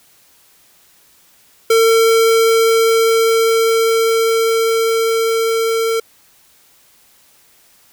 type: tone with level ramp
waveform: square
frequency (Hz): 452.5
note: A4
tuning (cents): +48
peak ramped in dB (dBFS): -9 to -15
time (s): 1.7-6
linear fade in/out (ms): 5
effects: white hiss -51 dBFS RMS until 7.92 s